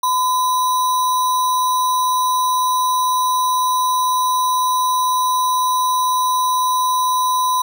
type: tone with sample-and-hold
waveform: sine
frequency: 1011 Hz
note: B5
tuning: 40 cents sharp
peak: -14 dBFS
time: 0.03-7.62 s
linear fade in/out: 5 ms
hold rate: 4900 Hz
effects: none